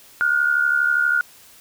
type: tone pair together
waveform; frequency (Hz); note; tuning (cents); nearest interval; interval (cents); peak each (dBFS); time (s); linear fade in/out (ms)
sine; 1421.6 / 1494; F6 / F#6; +30 / +16; minor second; 86; -17 / -21; 0.21-1.21; 0
effects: white hiss -48 dBFS RMS until 1.6 s